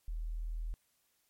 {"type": "tone", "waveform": "sine", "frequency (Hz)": 40.24, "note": "E1", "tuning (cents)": -41, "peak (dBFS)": -35, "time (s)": [0.08, 0.74], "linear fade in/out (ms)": 0, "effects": ["white hiss -75 dBFS RMS until 1.29 s", "MP3 64 kbps"]}